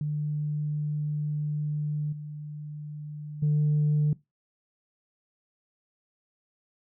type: tone with level steps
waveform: sine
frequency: 149.5 Hz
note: D3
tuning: 31 cents sharp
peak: -26 / -35 / -19 dBFS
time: 0.01-4.13 s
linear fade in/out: 2 ms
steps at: 2.12 / 3.42 s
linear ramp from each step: 10 ms
effects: noise-tail reverb RT60 0.2 s tail -21 dB re dry + tanh soft clip ceiling -18 dBFS

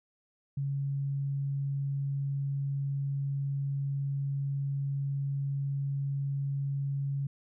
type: tone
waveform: sine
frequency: 139.1 Hz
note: C#3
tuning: 6 cents sharp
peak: -29 dBFS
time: 0.57-7.27 s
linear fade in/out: 5 ms
effects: none

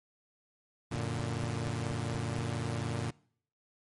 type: chord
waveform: sawtooth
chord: Gb augmented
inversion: none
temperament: equal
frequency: 92.5 / 116.54 / 146.83 Hz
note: Gb2 / Bb2 / D3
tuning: 0 / 0 / 0 cents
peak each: -35 / -31 / -34 dBFS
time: 0.91-3.11 s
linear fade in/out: 10 ms
type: click train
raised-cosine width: 5 ms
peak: -31 dBFS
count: 7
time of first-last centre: 0.96-2.389 s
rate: 4.2 Hz
effects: noise-tail reverb RT60 0.6 s tail -24 dB re dry + MP3 48 kbps

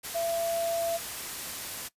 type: tone in noise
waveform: sine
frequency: 672 Hz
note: E5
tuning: 33 cents sharp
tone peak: -27 dBFS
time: 0.14-0.98 s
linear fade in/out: 20 ms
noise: white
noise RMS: -37 dBFS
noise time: 0.03-1.89 s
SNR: +7 dB
effects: noise-tail reverb RT60 0.1 s tail -19 dB re dry + resampled to 32000 Hz

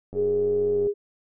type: click train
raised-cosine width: 2 ms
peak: -25 dBFS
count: 71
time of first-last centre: 0.13-0.87 s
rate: 94.6 Hz
type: tone with pitch glide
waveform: sine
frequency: 414 to 409.2 Hz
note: G#4 to G#4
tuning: -5 to -26 cents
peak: -20 dBFS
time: 0.14-0.94 s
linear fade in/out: 50 ms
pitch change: -21 cents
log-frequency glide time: 0.73-0.79 s
effects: none

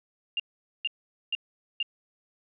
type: tone bursts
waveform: sine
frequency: 2800 Hz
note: F7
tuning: 4 cents sharp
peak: -25 dBFS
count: 4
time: 0.37-1.828 s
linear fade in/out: 2 ms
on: 27 ms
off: 450 ms
effects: none

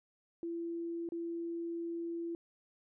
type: tone with dropouts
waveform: sine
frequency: 337.3 Hz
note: E4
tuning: 40 cents sharp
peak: -36 dBFS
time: 0.43-2.35 s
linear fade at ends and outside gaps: 1 ms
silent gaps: 1.089-1.121 s
effects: none

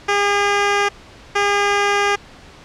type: tone pair in turn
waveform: 10% pulse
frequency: 405.6 / 405.6 Hz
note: G#4 / G#4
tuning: -41 / -41 cents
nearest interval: unison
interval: 0 cents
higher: neither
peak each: -6 dBFS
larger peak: neither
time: 0.08-0.89 / 1.35-2.16 s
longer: neither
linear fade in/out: 10 ms
effects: pink hiss -42 dBFS RMS until 2.64 s + low-pass 5000 Hz 12 dB/octave

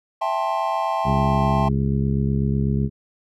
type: chord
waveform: triangle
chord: A minor seventh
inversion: second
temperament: just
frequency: 660 / 792 / 880 / 1056 Hz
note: E5 / G5 / A5 / C6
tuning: +2 / +18 / 0 / +16 cents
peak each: -24 dBFS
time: 0.21-1.69 s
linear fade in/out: 10 ms
type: harmonic tone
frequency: 68.1 Hz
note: C#2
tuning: 30 cents flat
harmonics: 1 / 2 / 3 / 4 / 5 / 6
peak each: -25 / -21 / -23 / -34 / -35 / -32 dBFS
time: 1.04-2.9 s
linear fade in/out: 50 ms
effects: none

